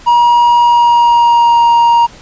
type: tone with pitch glide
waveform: triangle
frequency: 954 to 939.2 Hz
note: A#5 to A#5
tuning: +40 to +13 cents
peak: -3 dBFS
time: 0.06-2.07 s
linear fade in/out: 20 ms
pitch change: -27 cents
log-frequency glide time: 0.59-1.61 s
effects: pink hiss -37 dBFS RMS until 2.21 s + resampled to 16000 Hz